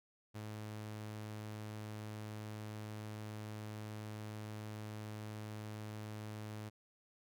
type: tone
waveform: sawtooth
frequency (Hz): 106.9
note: A2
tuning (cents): -49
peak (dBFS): -40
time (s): 0.34-6.7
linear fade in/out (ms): 20
effects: none